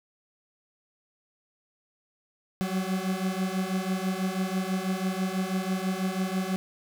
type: beating tone pair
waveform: 40% pulse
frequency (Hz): 185 / 191.1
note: F#3 / G3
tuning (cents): 0 / -44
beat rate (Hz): 6.1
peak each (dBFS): -29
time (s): 2.61-6.56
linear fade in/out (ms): 0
effects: none